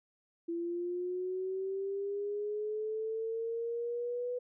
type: linear sweep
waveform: sine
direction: up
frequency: 336.1 to 495.1 Hz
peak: -33 dBFS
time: 0.48-4.39 s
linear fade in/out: 10 ms
effects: none